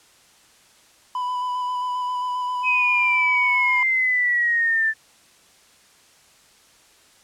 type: tone with vibrato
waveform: triangle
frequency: 995 Hz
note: B5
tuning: 13 cents sharp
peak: -21 dBFS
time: 1.15-3.83 s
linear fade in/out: 2 ms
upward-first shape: square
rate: 7.5 Hz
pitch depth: 12 cents each way
type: exponential sweep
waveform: sine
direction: down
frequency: 2543 to 1760 Hz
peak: -17 dBFS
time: 2.63-4.94 s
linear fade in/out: 50 ms
effects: white hiss -54 dBFS RMS until 7.23 s + low-pass 9000 Hz 12 dB/octave